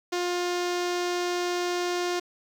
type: tone with low-pass filter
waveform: sawtooth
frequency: 354.1 Hz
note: F4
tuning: 24 cents sharp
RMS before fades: -28 dBFS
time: 0.12-2.2 s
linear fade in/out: 10 ms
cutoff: 5800 Hz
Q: 1.6
effects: 8-bit